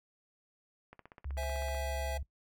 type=click train; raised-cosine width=0.5 ms; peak=-35 dBFS; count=14; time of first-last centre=0.93-1.748 s; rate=15.9 Hz
type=tone with vibrato; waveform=sine; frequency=68.5 Hz; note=C#2; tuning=20 cents flat; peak=-36 dBFS; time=1.25-2.23 s; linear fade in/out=5 ms; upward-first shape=sine; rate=11 Hz; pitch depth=16 cents each way
type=chord; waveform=square; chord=C augmented; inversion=none; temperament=equal; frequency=523.3 / 659.3 / 830.6 Hz; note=C5 / E5 / G#5; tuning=0 / 0 / 0 cents; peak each=-45 / -39 / -43 dBFS; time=1.37-2.18 s; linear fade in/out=10 ms
effects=noise-tail reverb RT60 0.1 s tail -17 dB re dry